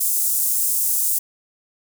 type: high-pass noise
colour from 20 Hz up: pink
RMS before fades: -20 dBFS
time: 0-1.19 s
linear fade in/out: 10 ms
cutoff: 8100 Hz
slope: 24 dB/octave
effects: none